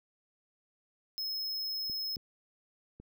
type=tone; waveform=square; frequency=5170 Hz; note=E8; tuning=34 cents flat; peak=-34 dBFS; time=1.18-2.16 s; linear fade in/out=0 ms
type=clicks; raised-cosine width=3 ms; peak=-36 dBFS; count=3; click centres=1.898 / 2.168 / 3 s
effects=none